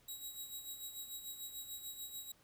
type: tone with tremolo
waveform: 10% pulse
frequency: 3842 Hz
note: B7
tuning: 48 cents flat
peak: -35 dBFS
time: 0.08-2.32 s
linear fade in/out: 5 ms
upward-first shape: sine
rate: 6.8 Hz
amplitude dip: 60%
effects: pink hiss -69 dBFS RMS until 2.43 s